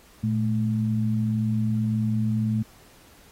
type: tone pair together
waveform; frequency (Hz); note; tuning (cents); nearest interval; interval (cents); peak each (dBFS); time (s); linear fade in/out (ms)
sine; 114.63 / 216.4; A#2 / A3; -29 / -29; major seventh; 1100; -24; 0.23-2.63; 10
effects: pink hiss -54 dBFS RMS until 3.31 s + AAC 48 kbps